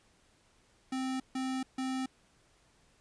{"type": "tone bursts", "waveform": "square", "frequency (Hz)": 261.2, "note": "C4", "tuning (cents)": -3, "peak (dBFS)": -33, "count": 3, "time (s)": [0.92, 2.06], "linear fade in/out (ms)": 5, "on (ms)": 280, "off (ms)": 150, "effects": ["pink hiss -67 dBFS RMS until 3 s", "resampled to 22050 Hz"]}